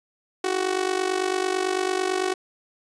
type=tone with amplitude modulation; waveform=sawtooth; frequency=372.8 Hz; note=F#4; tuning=13 cents sharp; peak=-15 dBFS; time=0.44-2.34 s; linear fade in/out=5 ms; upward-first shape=sine; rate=49 Hz; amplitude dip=80%; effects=resampled to 22050 Hz